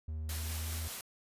triangle tone with pitch glide, 78.2 to 80.77 Hz, D#2 to E2, +9 to -35 cents, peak -34 dBFS, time 0.08-0.88 s, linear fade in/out 5 ms, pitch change +56 cents, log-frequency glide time 0.28-0.75 s
white noise with tremolo, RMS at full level -41 dBFS, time 0.29-1.01 s, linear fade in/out 2 ms, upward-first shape triangle, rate 5.1 Hz, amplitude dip 25%
effects resampled to 32000 Hz

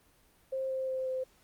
sine tone with pitch steps, 529 / 525.3 / 521.7 / 518.1 Hz, C5 / C5 / C5 / C5, +19 / +7 / -5 / -17 cents, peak -31 dBFS, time 0.52-1.24 s, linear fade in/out 10 ms, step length 180 ms, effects pink hiss -65 dBFS RMS until 1.43 s + Opus 32 kbps

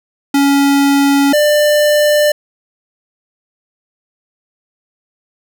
square tone pair in turn, 280 / 595 Hz, C#4 / D5, +18 / +22 cents, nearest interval octave + minor second, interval 1304 cents, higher second, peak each -9 / -9 dBFS, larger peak neither, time 0.34-1.33 / 1.33-2.32 s, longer neither, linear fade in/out 5 ms, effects none

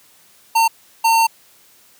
square tone bursts at uneven times, 908 Hz, A#5, 46 cents flat, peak -12 dBFS, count 2, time 0.55-0.68 / 1.04-1.27 s, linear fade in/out 10 ms, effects white hiss -51 dBFS RMS until 1.99 s + high-pass 80 Hz 12 dB/octave

